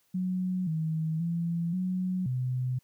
sine tone with pitch steps, 183.9 / 159 / 169.1 / 184.1 / 127.1 Hz, F#3 / D#3 / E3 / F#3 / C3, -10 / +38 / +44 / -8 / -50 cents, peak -27 dBFS, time 0.14-2.79 s, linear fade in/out 10 ms, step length 530 ms, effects white hiss -70 dBFS RMS until 2.83 s

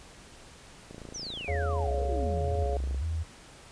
click train, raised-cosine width 2 ms, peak -30 dBFS, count 58, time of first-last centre 0.91-2.946 s, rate 28 Hz
sine exponential sweep, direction down, 6300 to 75.1 Hz, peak -36 dBFS, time 1.14-2.65 s, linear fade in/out 10 ms
sine tone with vibrato, 73.3 Hz, D2, 3 cents flat, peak -28 dBFS, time 1.48-3.24 s, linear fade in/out 20 ms, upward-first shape square, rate 1.3 Hz, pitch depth 170 cents each way
harmonic tone, 139.9 Hz, C#3, 16 cents sharp, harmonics 3 / 4 / 5, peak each -35 / -35 / -35 dBFS, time 1.48-2.77 s, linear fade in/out 0 ms
effects pink hiss -51 dBFS RMS until 3.71 s + resampled to 22050 Hz

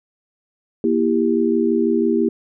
sine chord, E diminished, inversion second, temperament just, 237.3 / 329.6 / 395.6 Hz, Bb3 / E4 / G4, +31 / 0 / +16 cents, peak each -19 dBFS, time 0.84-2.29 s, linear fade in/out 2 ms, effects none

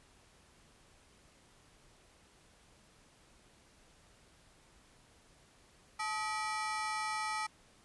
30% pulse ring-modulated tone, 1068 Hz, C6, 35 cents sharp, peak -29 dBFS, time 5.99-7.47 s, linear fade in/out 10 ms, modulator 202 Hz, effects pink hiss -64 dBFS RMS until 7.84 s + resampled to 24000 Hz

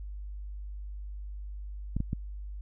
clicks, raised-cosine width 5 ms, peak -18 dBFS, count 3, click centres 1.966 / 2.004 / 2.131 s, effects added 50 Hz sine -37 dBFS peak until 2.61 s

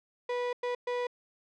35% pulse tone bursts at uneven times, 489.8 Hz, B4, 14 cents flat, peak -28 dBFS, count 3, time 0.29-0.53 / 0.63-0.75 / 0.87-1.07 s, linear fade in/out 5 ms, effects low-pass 3000 Hz 12 dB/octave

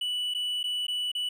triangle tone with dropouts, 2960 Hz, F#7, in tune, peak -26 dBFS, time 0.01-1.29 s, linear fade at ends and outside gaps 5 ms, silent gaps 0.339-0.347 / 0.631-0.639 / 0.868-0.881 / 1.117-1.15 s, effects none

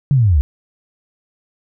sine linear sweep, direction down, 146.83 to 62.4 Hz, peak -9 dBFS, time 0.11-0.41 s, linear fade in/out 0 ms, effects none

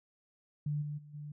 sine tone with level steps, 147.9 Hz, D3, 13 cents sharp, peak -31 / -36 / -50 / -41 dBFS, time 0.66-1.32 s, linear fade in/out 5 ms, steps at 0.81 / 0.97 / 1.13 s, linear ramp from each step 20 ms, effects none

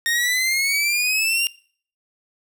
sawtooth exponential sweep, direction up, 1841 to 2807 Hz, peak -15 dBFS, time 0.06-1.47 s, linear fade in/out 0 ms, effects noise-tail reverb RT60 0.5 s tail -22 dB re dry

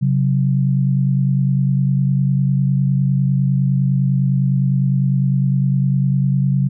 sine tone pair together, 135.6 / 185.48 Hz, C#3 / F#3, -38 / +5 cents, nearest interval perfect fourth, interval 543 cents, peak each -14 / -19 dBFS, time 0.01-6.69 s, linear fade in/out 20 ms, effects none

